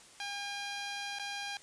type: tone with dropouts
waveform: 10% pulse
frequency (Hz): 807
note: G#5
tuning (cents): -50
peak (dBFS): -29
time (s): 0.2-1.57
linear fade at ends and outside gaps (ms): 1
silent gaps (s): 1.187-1.196
effects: white hiss -56 dBFS RMS until 1.62 s + resampled to 22050 Hz